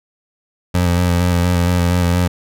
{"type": "tone with vibrato", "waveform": "25% pulse", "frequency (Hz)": 88.1, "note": "F2", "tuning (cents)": 16, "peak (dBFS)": -9, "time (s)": [0.74, 2.28], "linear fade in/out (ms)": 10, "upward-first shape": "square", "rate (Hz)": 4.3, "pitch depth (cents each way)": 22, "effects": []}